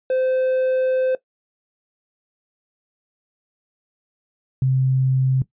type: tone pair in turn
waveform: triangle / sine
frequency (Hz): 517 / 131.24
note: C5 / C3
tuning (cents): -21 / +6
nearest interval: 2 octaves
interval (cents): 2373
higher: first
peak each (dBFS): -15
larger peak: neither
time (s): 0.1-1.15 / 4.62-5.42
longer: first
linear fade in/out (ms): 2
effects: noise-tail reverb RT60 0.1 s tail -17 dB re dry + resampled to 8000 Hz